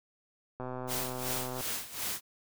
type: click train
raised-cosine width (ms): 1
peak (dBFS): -25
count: 129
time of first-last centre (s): 0.6-1.608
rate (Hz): 127
type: noise with tremolo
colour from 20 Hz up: white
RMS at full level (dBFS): -34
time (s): 0.87-2.21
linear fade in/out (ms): 50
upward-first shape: sine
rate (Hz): 2.7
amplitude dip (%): 80
effects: none